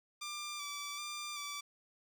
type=tone with vibrato; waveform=10% pulse; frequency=1174.7 Hz; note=D6; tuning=in tune; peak=-32 dBFS; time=0.21-1.61 s; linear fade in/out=10 ms; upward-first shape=square; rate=1.3 Hz; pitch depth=24 cents each way; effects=none